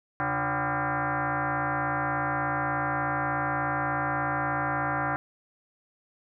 sine tone with frequency modulation, 297.2 Hz, D4, 21 cents sharp, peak -25 dBFS, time 0.2-5.16 s, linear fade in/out 0 ms, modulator 217 Hz, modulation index 6.7, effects none

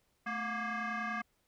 sine tone with frequency modulation, 219.8 Hz, A3, 2 cents flat, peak -32 dBFS, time 0.26-1.22 s, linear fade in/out 10 ms, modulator 470 Hz, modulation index 4, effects tanh soft clip ceiling -32 dBFS + pink hiss -75 dBFS RMS until 1.47 s

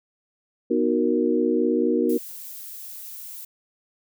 sine chord, B major seventh, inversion none, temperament equal, 246.9 / 311.1 / 370 / 466.2 Hz, B3 / D#4 / F#4 / A#4, 0 / 0 / 0 / 0 cents, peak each -24 dBFS, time 0.7-2.18 s, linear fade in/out 10 ms
violet noise, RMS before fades -38 dBFS, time 2.09-3.45 s, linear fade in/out 5 ms
effects none

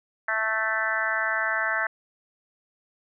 harmonic tone, 220 Hz, A3, in tune, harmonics 3 / 4 / 5 / 6 / 7 / 8 / 9, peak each -33 / -35 / -35 / -32 / -28 / -28 / -32 dBFS, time 0.28-1.87 s, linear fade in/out 5 ms, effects none

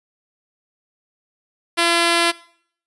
5% pulse tone, 340 Hz, F4, 46 cents flat, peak -3 dBFS, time 1.77-2.32 s, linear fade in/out 20 ms, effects noise-tail reverb RT60 0.6 s tail -21 dB re dry + resampled to 24000 Hz

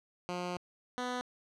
10% pulse tone pair in turn, 178.2 / 248.6 Hz, F3 / B3, +35 / +12 cents, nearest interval tritone, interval 577 cents, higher second, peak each -27 / -26 dBFS, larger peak second, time 0.29-0.57 / 0.98-1.21 s, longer first, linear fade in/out 0 ms, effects low-pass 6000 Hz 12 dB/octave

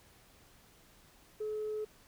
sine tone, 428 Hz, A4, 48 cents flat, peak -33 dBFS, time 1.4-1.85 s, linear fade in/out 10 ms, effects tanh soft clip ceiling -31 dBFS + pink hiss -62 dBFS RMS until 2.07 s

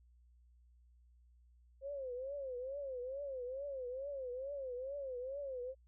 sine tone with vibrato, 530 Hz, C5, 22 cents sharp, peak -40 dBFS, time 1.81-5.75 s, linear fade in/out 50 ms, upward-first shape triangle, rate 2.3 Hz, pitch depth 160 cents each way, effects added 60 Hz sine -63 dBFS peak until 5.87 s

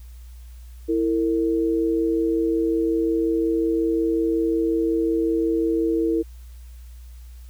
sine tone pair together, 329.6 / 455.1 Hz, E4 / A#4, 0 / -42 cents, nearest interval tritone, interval 558 cents, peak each -20 / -23 dBFS, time 0.88-6.23 s, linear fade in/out 20 ms, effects added 60 Hz sine -38 dBFS peak until 7.49 s + white hiss -57 dBFS RMS until 7.49 s

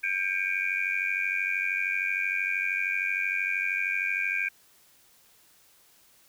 sine tone cluster, 1590 / 2250 / 2343 / 2436 Hz, G6 / C#7 / D7 / D#7, +24 / +25 / -5 / -37 cents, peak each -31 dBFS, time 0.03-4.49 s, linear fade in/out 10 ms, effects tanh soft clip ceiling -15 dBFS + white hiss -60 dBFS RMS until 6.28 s

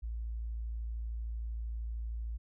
sine tone, 56.5 Hz, A1, 47 cents sharp, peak -35 dBFS, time 0.02-2.38 s, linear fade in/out 20 ms, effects none

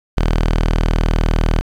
sawtooth tone, 39.85 Hz, D#1, 42 cents sharp, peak -9 dBFS, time 0.17-1.61 s, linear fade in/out 0 ms, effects low-pass 5000 Hz 12 dB/octave + 7-bit

